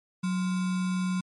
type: tone with sample-and-hold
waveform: sine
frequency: 183.7 Hz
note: F#3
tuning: 12 cents flat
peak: -25 dBFS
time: 0.23-1.21 s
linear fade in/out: 10 ms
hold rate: 1225 Hz
effects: MP3 48 kbps